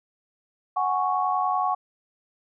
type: chord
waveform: sine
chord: F# suspended second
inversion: none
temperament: equal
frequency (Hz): 740 / 830.6 / 1108.7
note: F#5 / G#5 / C#6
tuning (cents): 0 / 0 / 0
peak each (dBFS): -25 / -28 / -25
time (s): 0.76-1.75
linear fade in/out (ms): 10
effects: none